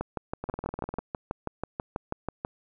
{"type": "two click trains", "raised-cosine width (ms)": 1, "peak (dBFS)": [-16, -20], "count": [16, 12], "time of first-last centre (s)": [[0.01, 2.449], [0.44, 0.99]], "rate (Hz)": [6.15, 20], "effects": []}